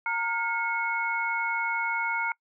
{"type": "tone cluster", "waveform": "sine", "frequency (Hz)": [923, 1418, 2193], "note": ["A#5", "F6", "C#7"], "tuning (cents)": [-17, 26, -19], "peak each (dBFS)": -30, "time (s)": [0.06, 2.32], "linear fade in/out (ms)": 2, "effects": ["noise-tail reverb RT60 0.1 s tail -25 dB re dry"]}